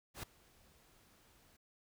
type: noise with ADSR envelope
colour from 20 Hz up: pink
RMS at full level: -43 dBFS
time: 0.14-1.57 s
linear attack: 92 ms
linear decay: 4 ms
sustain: -24 dB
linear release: 11 ms
effects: none